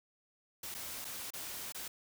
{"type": "noise with dropouts", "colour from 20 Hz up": "white", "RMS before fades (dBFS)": -43, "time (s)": [0.63, 1.88], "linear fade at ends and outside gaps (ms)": 5, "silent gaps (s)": [[0.743, 0.747], [1.046, 1.05], [1.305, 1.335], [1.723, 1.746]], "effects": []}